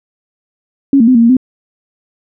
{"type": "tone with pitch steps", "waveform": "sine", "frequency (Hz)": [276.1, 227.5, 256.2, 231.2, 232.7, 257.3], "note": ["C#4", "A#3", "C4", "A#3", "A#3", "C4"], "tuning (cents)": [-7, -42, -36, -14, -3, -29], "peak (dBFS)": -4, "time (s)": [0.93, 1.368], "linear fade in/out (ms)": 2, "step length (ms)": 73, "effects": []}